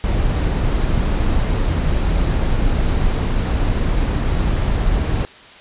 brown noise, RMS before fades -17 dBFS, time 0.04-5.25 s, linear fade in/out 0 ms, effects white hiss -41 dBFS RMS until 5.6 s + resampled to 8000 Hz

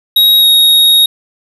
square tone with pitch glide, 3797 to 3758 Hz, A#7 to A#7, +31 to +13 cents, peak -5 dBFS, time 0.16-1.06 s, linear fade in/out 5 ms, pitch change -18 cents, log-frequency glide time 0.39-0.45 s, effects none

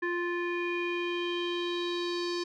square tone with low-pass filter sweep, 349.2 Hz, F4, in tune, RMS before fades -32 dBFS, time 0.02-2.44 s, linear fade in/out 10 ms, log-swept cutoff 1800 to 4900 Hz, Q 4.4, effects none

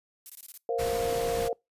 violet noise bursts, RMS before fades -41 dBFS, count 6, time 0.26-0.576 s, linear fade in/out 0 ms, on 36 ms, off 20 ms
sine chord, Bb suspended second, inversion none, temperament equal, 466.2 / 523.3 / 698.5 Hz, Bb4 / C5 / F5, 0 / 0 / 0 cents, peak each -28 / -33 / -33 dBFS, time 0.69-1.53 s, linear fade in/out 2 ms
pink noise, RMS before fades -36 dBFS, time 0.78-1.49 s, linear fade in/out 20 ms
effects noise-tail reverb RT60 0.2 s tail -25 dB re dry + resampled to 32000 Hz

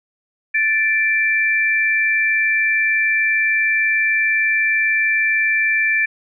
sine tone pair together, 1756.7 / 2349 Hz, A6 / D7, -3 / 0 cents, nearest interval perfect fourth, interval 503 cents, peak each -17 dBFS, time 0.54-6.06 s, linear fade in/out 10 ms, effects none

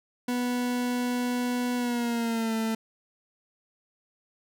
40% pulse tone with pitch glide, 245.9 to 222.9 Hz, B3 to A3, -7 to +23 cents, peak -25 dBFS, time 0.28-2.75 s, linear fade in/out 5 ms, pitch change -170 cents, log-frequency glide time 1.76-2.54 s, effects none

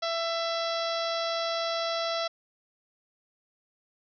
harmonic tone, 667 Hz, E5, 20 cents sharp, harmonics 1 / 2 / 3 / 4 / 5 / 6 / 7 / 8 / 9, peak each -30 / -34 / -40 / -44 / -38 / -38 / -41 / -40 / -50 dBFS, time 0.02-2.28 s, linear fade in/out 10 ms, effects none

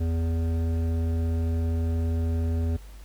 triangle tone with hard clipping, 82.6 Hz, E2, 4 cents sharp, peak -25 dBFS, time 0-2.77 s, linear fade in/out 10 ms, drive 16 dB, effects added 50 Hz sine -41 dBFS peak until 3.04 s + pink hiss -54 dBFS RMS until 3.04 s

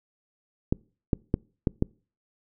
clicks, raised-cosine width 3 ms, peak -9 dBFS, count 5, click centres 0.725 / 1.132 / 1.341 / 1.672 / 1.824 s, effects noise-tail reverb RT60 0.4 s tail -26 dB re dry

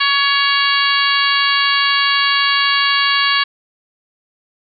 harmonic tone with a mistuned harmonic, 561 Hz, C#5, 21 cents sharp, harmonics 2 / 3 / 4 / 5 / 6 / 7 / 8, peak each -18 / -18 / -21 / -20 / -21 / -23 / -21 dBFS, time 0-3.44 s, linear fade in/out 10 ms, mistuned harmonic 6, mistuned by -27 cents, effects none

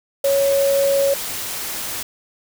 sine tone in noise, 554.4 Hz, C#5, in tune, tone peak -14 dBFS, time 0.24-1.14 s, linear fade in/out 5 ms, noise white, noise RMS -27 dBFS, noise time 0.24-2.03 s, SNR +10 dB, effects none

